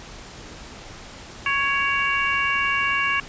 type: harmonic tone with a mistuned harmonic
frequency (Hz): 554.4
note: C#5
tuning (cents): 0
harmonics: 2 / 3 / 4 / 5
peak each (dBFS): -25 / -25 / -25 / -25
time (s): 1.46-3.2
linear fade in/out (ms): 2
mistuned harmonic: 4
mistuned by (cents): +31
effects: pink hiss -40 dBFS RMS until 3.28 s + resampled to 16000 Hz